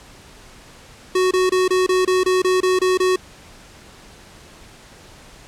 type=tone bursts; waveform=square; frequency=370 Hz; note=F#4; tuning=in tune; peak=-15 dBFS; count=11; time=1.15-3.16 s; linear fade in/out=5 ms; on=160 ms; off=25 ms; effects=pink hiss -44 dBFS RMS until 5.47 s + low-pass 9000 Hz 12 dB/octave